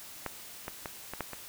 clicks, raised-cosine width 0.5 ms, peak -18 / -21 / -21 / -22 / -17 / -24 dBFS, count 6, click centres 0.263 / 0.681 / 0.858 / 1.136 / 1.207 / 1.333 s, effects white hiss -47 dBFS RMS until 1.48 s

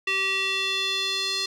square tone with band-pass filter sweep, 385.7 Hz, G4, 28 cents flat, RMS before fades -26 dBFS, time 0.07-1.46 s, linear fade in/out 5 ms, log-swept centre 2600 to 4300 Hz, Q 3.5, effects none

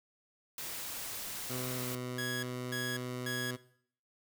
white noise, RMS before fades -41 dBFS, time 0.58-1.95 s, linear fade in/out 2 ms
15% pulse tone with pitch glide, 126.8 to 125.05 Hz, B2 to B2, +46 to +22 cents, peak -31 dBFS, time 1.49-3.57 s, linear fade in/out 20 ms, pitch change -24 cents, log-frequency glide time 1.76-1.82 s
sawtooth tone bursts, 1667 Hz, G#6, 6 cents sharp, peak -32 dBFS, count 3, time 2.18-3.51 s, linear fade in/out 5 ms, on 250 ms, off 290 ms
effects noise-tail reverb RT60 0.6 s tail -18 dB re dry

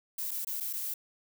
violet noise with dropouts, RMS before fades -35 dBFS, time 0.18-0.94 s, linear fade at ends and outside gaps 5 ms, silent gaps 0.31-0.314 / 0.448-0.47 / 0.602-0.606 / 0.73-0.734 s, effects none

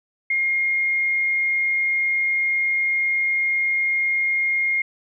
sine tone, 2134 Hz, C7, 34 cents sharp, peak -18 dBFS, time 0.3-4.82 s, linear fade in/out 5 ms, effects none

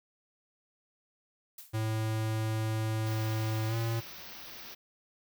blue noise with exponential decay, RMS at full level -43 dBFS, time 1.58-1.83 s, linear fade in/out 5 ms, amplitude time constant 53 ms
square tone with pitch glide, 110 to 114.41 Hz, A2 to A#2, 0 to -32 cents, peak -30 dBFS, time 1.73-4.01 s, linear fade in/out 20 ms, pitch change +68 cents, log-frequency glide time 3.68-3.75 s
white band-stop noise, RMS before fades -46 dBFS, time 3.06-4.75 s, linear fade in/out 10 ms, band 6100 to 14000 Hz, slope 96 dB/octave
effects none

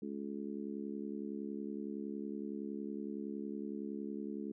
harmonic tone, 70.8 Hz, C#2, 37 cents sharp, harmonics 3 / 4 / 5 / 6, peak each -42 / -44 / -46 / -48 dBFS, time 0.02-4.52 s, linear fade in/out 5 ms, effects none

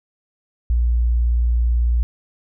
sine tone, 59.1 Hz, A#1, 24 cents sharp, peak -14 dBFS, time 0.7-2.03 s, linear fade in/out 0 ms, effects none

